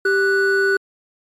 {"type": "tone pair together", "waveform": "triangle", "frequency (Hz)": [392, 1480], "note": ["G4", "F#6"], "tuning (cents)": [0, 0], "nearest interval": "octave + major seventh", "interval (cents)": 2300, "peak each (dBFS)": -15, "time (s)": [0.05, 0.77], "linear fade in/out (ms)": 5, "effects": ["MP3 96 kbps"]}